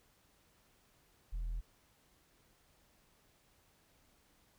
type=tone; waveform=sine; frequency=41.2 Hz; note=E1; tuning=in tune; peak=-33 dBFS; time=1.32-1.61 s; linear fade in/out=20 ms; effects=tanh soft clip ceiling -35 dBFS + pink hiss -70 dBFS RMS until 4.58 s